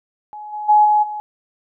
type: tone with level steps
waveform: sine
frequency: 843 Hz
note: G#5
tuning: 26 cents sharp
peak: -30 / -24 / -8 / -11 / -24 dBFS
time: 0.33-1.2 s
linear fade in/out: 0 ms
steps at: 0.52 / 0.68 / 0.84 / 1.02 s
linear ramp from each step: 20 ms
effects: none